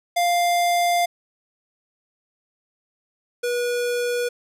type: tone pair in turn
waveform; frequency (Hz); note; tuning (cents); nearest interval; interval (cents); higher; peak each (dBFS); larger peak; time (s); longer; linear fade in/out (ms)
square; 698.5 / 484.8; F5 / B4; 0 / -32; tritone; 632; first; -18 / -22; first; 0.16-1.06 / 3.43-4.29; first; 10
effects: resampled to 32000 Hz + 9-bit